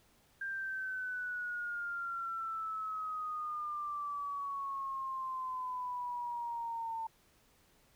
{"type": "exponential sweep", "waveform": "sine", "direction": "down", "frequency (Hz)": [1594, 896], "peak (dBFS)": -36, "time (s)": [0.41, 7.07], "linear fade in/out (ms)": 5, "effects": ["pink hiss -68 dBFS RMS until 7.95 s"]}